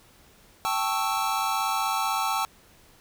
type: chord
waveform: square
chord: A dominant seventh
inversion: third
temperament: equal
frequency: 784 / 880 / 1108.7 / 1318.5 Hz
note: G5 / A5 / C#6 / E6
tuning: 0 / 0 / 0 / 0 cents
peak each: -31 / -30 / -32 / -30 dBFS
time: 0.65-2.45 s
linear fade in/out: 0 ms
effects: pink hiss -56 dBFS RMS until 3 s